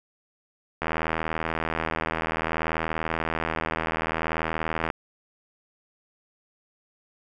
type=click train; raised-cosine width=0.5 ms; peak=-11 dBFS; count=330; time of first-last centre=0.82-4.902 s; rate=80.6 Hz; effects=none